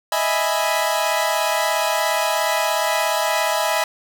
sawtooth chord, E major seventh, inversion third, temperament equal, 622.3 / 659.3 / 830.6 / 987.8 Hz, D#5 / E5 / G#5 / B5, 0 / 0 / 0 / 0 cents, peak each -20 dBFS, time 0.12-3.84 s, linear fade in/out 2 ms, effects none

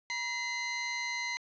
sawtooth tone pair together, 959.4 / 2060 Hz, A#5 / C7, +50 / -28 cents, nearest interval octave + minor second, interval 1322 cents, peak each -36 / -30 dBFS, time 0.1-1.37 s, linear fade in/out 0 ms, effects resampled to 16000 Hz + 11-bit

